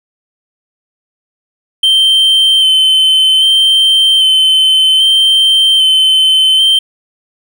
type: tone with vibrato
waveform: triangle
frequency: 3099 Hz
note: G7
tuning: 21 cents flat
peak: -4 dBFS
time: 1.83-6.79 s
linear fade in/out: 5 ms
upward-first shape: square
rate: 0.63 Hz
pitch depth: 17 cents each way
effects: none